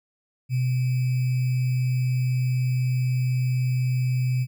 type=tone with sample-and-hold; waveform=sine; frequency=127 Hz; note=B2; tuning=49 cents sharp; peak=-20 dBFS; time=0.49-4.47 s; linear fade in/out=50 ms; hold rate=2450 Hz; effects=none